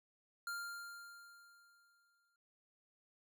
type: tone with exponential decay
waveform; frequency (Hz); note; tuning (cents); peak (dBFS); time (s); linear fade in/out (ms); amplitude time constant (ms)
square; 1396.9; F6; 0; -40; 0.47-2.36; 2; 410
effects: none